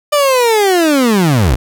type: linear sweep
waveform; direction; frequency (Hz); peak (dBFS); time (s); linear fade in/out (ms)
30% pulse; down; 600 to 49; -6; 0.12-1.56; 10
effects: none